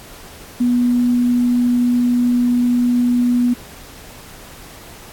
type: tone with quantisation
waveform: sine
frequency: 243.9 Hz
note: B3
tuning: 21 cents flat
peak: -12 dBFS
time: 0.6-3.54 s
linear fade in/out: 10 ms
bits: 7
effects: pink hiss -39 dBFS RMS until 5.12 s + AAC 64 kbps